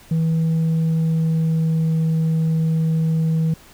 sine tone with pitch glide, 162.3 to 160.81 Hz, E3 to E3, -27 to -43 cents, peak -13 dBFS, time 0.11-3.54 s, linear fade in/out 5 ms, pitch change -16 cents, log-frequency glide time 0.4-1.91 s, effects tanh soft clip ceiling -15 dBFS + pink hiss -47 dBFS RMS until 3.73 s

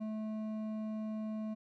sine tone with hard clipping, 216.7 Hz, A3, 26 cents flat, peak -38 dBFS, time 0-1.55 s, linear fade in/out 20 ms, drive 8 dB, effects none

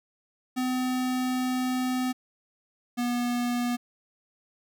square tone pair in turn, 254.3 / 242.6 Hz, C4 / B3, -49 / -31 cents, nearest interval minor second, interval 82 cents, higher first, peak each -26 / -26 dBFS, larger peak neither, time 0.56-2.13 / 2.97-3.77 s, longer first, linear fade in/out 20 ms, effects none

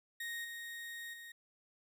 35% pulse tone with level steps, 1864.7 Hz, A#6, in tune, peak -38 / -42 / -47 dBFS, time 0.2-1.32 s, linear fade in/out 5 ms, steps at 0.44 / 1.13 s, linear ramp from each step 10 ms, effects none

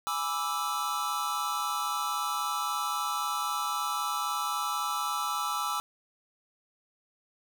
square chord, E dominant seventh, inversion first, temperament equal, 830.6 / 987.8 / 1174.7 / 1318.5 Hz, G#5 / B5 / D6 / E6, 0 / 0 / 0 / 0 cents, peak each -38 / -38 / -35 / -33 dBFS, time 0.07-5.8 s, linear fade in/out 0 ms, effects none

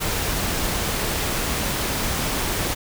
pink noise, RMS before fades -24 dBFS, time 0-2.75 s, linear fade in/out 20 ms, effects none

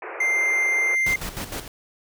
pink band-pass noise, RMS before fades -35 dBFS, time 0.02-0.95 s, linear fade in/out 2 ms, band 340 to 2500 Hz, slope 96 dB/octave
triangle tone, 2093 Hz, C7, in tune, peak -17 dBFS, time 0.2-1.16 s, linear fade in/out 5 ms
pink noise with tremolo, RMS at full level -30 dBFS, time 1.06-1.68 s, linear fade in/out 5 ms, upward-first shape square, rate 6.5 Hz, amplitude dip 65%
effects none

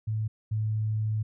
sine tone pair in turn, 108.9 / 108.34 Hz, A2 / A2, -17 / -26 cents, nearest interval unison, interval 9 cents, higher first, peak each -26 / -25 dBFS, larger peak second, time 0.07-0.28 / 0.51-1.23 s, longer second, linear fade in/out 10 ms, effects none

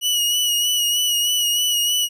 sawtooth tone with vibrato, 2920 Hz, F#7, 24 cents flat, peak -14 dBFS, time 0.01-2.09 s, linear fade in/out 50 ms, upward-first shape sine, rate 3.2 Hz, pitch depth 33 cents each way, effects none

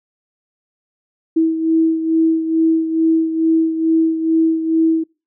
sine beating tone pair, 323.4 / 325.7 Hz, E4 / E4, -33 / -21 cents, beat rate 2.3 Hz, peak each -13 / -20 dBFS, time 1.36-5.04 s, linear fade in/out 10 ms, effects noise-tail reverb RT60 0.3 s tail -26 dB re dry

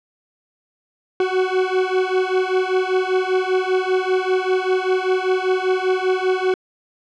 40% pulse beating tone pair, 370 / 375.1 Hz, F#4 / F#4, 0 / +24 cents, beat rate 5.1 Hz, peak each -19 dBFS, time 1.2-6.54 s, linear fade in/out 2 ms, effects low-pass 3000 Hz 12 dB/octave

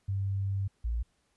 sine tone pair in turn, 98 / 57.49 Hz, G2 / A#1, 0 / -23 cents, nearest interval major sixth, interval 923 cents, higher first, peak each -28 dBFS, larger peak neither, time 0.08-0.68 / 0.84-1.03 s, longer first, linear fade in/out 10 ms, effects pink hiss -73 dBFS RMS until 1.36 s + resampled to 24000 Hz

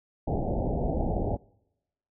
pink low-pass noise, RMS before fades -28 dBFS, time 0.27-1.37 s, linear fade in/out 10 ms, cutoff 830 Hz, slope 96 dB/octave, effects noise-tail reverb RT60 0.9 s tail -25 dB re dry

